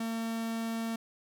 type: tone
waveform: 45% pulse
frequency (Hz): 227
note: A#3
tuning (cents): -46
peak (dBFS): -32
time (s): 0-0.96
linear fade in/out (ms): 5
effects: none